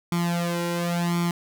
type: tone with flanger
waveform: sawtooth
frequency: 172.3 Hz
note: F3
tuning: 23 cents flat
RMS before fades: -25 dBFS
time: 0.12-1.31 s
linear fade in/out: 2 ms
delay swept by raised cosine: 0.89 to 2.09 ms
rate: 0.93 Hz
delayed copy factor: +0.9
effects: none

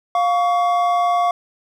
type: tone pair together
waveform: triangle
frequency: 704 / 1125 Hz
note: F5 / C#6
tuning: +14 / +25 cents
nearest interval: minor sixth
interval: 811 cents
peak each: -14 / -18 dBFS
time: 0.15-1.31 s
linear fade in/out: 2 ms
effects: none

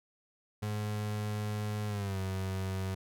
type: tone with pitch glide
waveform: 35% pulse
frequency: 105.4 to 94.99 Hz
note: G#2 to F#2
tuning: +26 to +46 cents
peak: -31 dBFS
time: 0.62-2.95 s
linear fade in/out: 10 ms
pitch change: -180 cents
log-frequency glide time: 1.87-2.19 s
effects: none

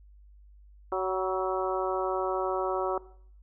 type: harmonic tone with a mistuned harmonic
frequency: 187.3 Hz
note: F#3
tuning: 21 cents sharp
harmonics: 2 / 3 / 4 / 5 / 6 / 7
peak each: -31 / -33 / -34 / -35 / -36 / -36 dBFS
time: 0.92-2.98 s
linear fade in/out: 2 ms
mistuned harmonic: 5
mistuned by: +31 cents
effects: noise-tail reverb RT60 0.6 s tail -18 dB re dry + added 50 Hz sine -51 dBFS peak until 3.42 s

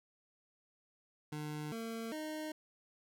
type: tone with pitch steps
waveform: 25% pulse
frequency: 150.8 / 227.1 / 309.3 Hz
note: D3 / A#3 / D#4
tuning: +46 / -45 / -10 cents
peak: -36 dBFS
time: 1.32-2.52 s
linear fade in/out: 5 ms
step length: 400 ms
effects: none

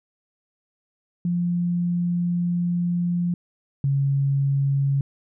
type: tone pair in turn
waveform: sine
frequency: 174.61 / 138.59 Hz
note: F3 / C#3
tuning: 0 / 0 cents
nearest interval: major third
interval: 400 cents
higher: first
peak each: -20 / -18 dBFS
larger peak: second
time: 1.25-3.34 / 3.84-5.01 s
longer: first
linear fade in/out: 2 ms
effects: none

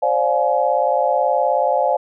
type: chord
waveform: sine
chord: D half-diminished seventh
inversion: third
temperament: just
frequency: 528.6 / 587.3 / 704.8 / 845.8 Hz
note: C5 / D5 / F5 / Ab5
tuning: +18 / 0 / +16 / +31 cents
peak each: -20 dBFS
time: 0.02-1.97 s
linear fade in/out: 10 ms
effects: none

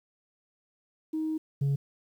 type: tone pair in turn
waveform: sine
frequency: 314.3 / 139.76 Hz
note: D#4 / C#3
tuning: +18 / +15 cents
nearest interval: octave + major second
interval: 1403 cents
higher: first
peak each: -27 / -21 dBFS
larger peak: second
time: 1.13-1.38 / 1.61-1.76 s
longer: first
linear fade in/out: 10 ms
effects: tanh soft clip ceiling -23 dBFS + 10-bit

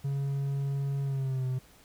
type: tone with pitch glide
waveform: triangle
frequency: 138.9 to 128.85 Hz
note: C#3 to C3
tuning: +4 to -26 cents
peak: -26 dBFS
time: 0.04-1.59 s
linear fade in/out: 10 ms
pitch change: -130 cents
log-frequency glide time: 1.03-1.46 s
effects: pink hiss -58 dBFS RMS until 1.84 s

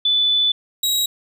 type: tone pair in turn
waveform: sine / sawtooth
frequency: 3487 / 3833 Hz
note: A7 / A#7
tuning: -16 / +47 cents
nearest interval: major second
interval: 163 cents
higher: second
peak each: -14 dBFS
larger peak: neither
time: 0.05-0.52 / 0.83-1.06 s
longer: first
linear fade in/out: 5 ms
effects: none

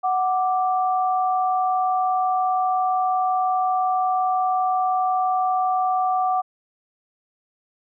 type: tone pair together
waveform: sine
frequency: 742.4 / 1174.7 Hz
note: F#5 / D6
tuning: +6 / 0 cents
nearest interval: minor sixth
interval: 794 cents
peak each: -19 / -25 dBFS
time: 0.03-6.42 s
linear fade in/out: 20 ms
effects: none

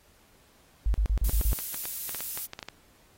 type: tone bursts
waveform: sine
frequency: 51.5 Hz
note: G#1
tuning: 14 cents flat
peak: -21 dBFS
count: 6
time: 0.86-1.531 s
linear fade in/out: 0 ms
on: 81 ms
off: 37 ms
type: noise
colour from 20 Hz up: violet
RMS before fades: -33 dBFS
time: 1.24-2.46 s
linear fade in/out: 5 ms
type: clicks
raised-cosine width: 0.2 ms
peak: -19 dBFS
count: 11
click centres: 1.589 / 1.744 / 1.855 / 2.093 / 2.147 / 2.206 / 2.375 / 2.534 / 2.591 / 2.628 / 2.686 s
effects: pink hiss -61 dBFS RMS until 3.17 s + AAC 48 kbps

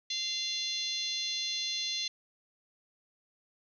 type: harmonic tone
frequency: 692 Hz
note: F5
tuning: 16 cents flat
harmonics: 3 / 4 / 5 / 6 / 7 / 8 / 9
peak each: -45 / -42 / -36 / -35 / -46 / -46 / -42 dBFS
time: 0.1-2.08 s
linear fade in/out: 5 ms
effects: none

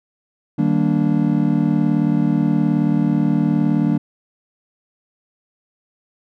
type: chord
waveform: triangle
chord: Eb major seventh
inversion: none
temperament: just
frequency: 155.56 / 194.45 / 233.3 / 291.7 Hz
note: Eb3 / G3 / Bb3 / D4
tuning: 0 / -14 / +2 / -12 cents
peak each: -18 dBFS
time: 0.58-3.98 s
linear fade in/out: 10 ms
effects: none

